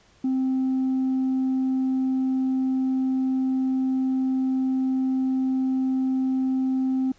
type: tone with tanh clipping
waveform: triangle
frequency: 261.6 Hz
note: C4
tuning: in tune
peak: -21 dBFS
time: 0.24-7.12 s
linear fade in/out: 5 ms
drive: 6 dB
effects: pink hiss -58 dBFS RMS until 7.18 s + resampled to 16000 Hz